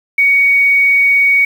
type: tone with quantisation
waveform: sine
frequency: 2241 Hz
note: C#7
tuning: 18 cents sharp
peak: -7 dBFS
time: 0.18-1.45 s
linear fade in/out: 5 ms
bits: 6
effects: none